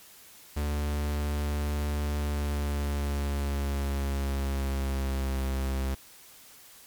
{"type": "tone with pitch glide", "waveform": "45% pulse", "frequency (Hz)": [73.42, 66.55], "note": ["D2", "C2"], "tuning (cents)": [0, 30], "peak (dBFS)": -27, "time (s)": [0.56, 5.95], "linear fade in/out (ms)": 10, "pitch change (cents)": -170, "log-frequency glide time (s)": [2.14, 5.41], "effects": ["white hiss -52 dBFS RMS until 6.86 s", "MP3 96 kbps"]}